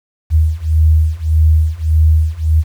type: beating tone pair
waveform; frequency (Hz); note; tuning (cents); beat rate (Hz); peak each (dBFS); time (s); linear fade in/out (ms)
sine; 77.78 / 79.48; D#2 / D#2; 0 / +37; 1.7; -12 / -11; 0.3-2.64; 50
effects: 7-bit